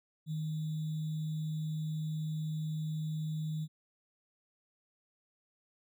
sine tone with sample-and-hold, 156 Hz, D#3, 5 cents sharp, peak -33 dBFS, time 0.26-3.68 s, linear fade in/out 50 ms, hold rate 3675 Hz, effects none

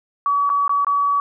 sine tone with dropouts, 1138 Hz, C#6, 45 cents sharp, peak -15 dBFS, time 0.26-1.2 s, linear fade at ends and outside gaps 1 ms, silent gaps 0.493-0.5 / 0.679-0.694 / 0.847-0.868 s, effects none

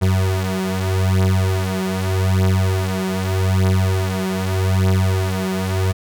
35% pulse beating tone pair, 93.8 / 94.62 Hz, F#2 / F#2, +24 / +39 cents, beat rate 0.82 Hz, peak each -17 dBFS, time 0.01-5.93 s, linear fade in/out 20 ms, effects none

